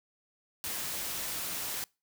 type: noise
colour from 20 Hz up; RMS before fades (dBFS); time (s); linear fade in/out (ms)
white; -36; 0.64-1.84; 0
effects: noise-tail reverb RT60 0.3 s tail -26 dB re dry